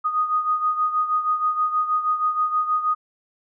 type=beating tone pair; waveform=sine; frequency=1240 / 1246.3 Hz; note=D#6 / D#6; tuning=-6 / +2 cents; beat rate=6.3 Hz; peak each=-20 / -26 dBFS; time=0.04-2.95 s; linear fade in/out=20 ms; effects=none